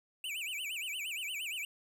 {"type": "tone with vibrato", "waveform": "square", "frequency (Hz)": 2637, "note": "E7", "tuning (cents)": 0, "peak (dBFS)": -37, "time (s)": [0.24, 1.65], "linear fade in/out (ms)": 2, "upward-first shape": "sine", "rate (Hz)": 8.6, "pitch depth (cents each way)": 260, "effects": ["11-bit"]}